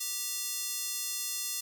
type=tone with high-pass filter; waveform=square; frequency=392 Hz; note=G4; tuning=in tune; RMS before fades=-35 dBFS; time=0-1.61 s; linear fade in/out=10 ms; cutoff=5900 Hz; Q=0.93; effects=none